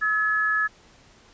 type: tone pair together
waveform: sine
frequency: 1290.2 / 1706 Hz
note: E6 / G#6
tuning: -38 / +46 cents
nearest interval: perfect fourth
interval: 484 cents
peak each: -26 / -21 dBFS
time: 0.01-0.68 s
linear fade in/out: 20 ms
effects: pink hiss -54 dBFS RMS until 1.33 s + resampled to 16000 Hz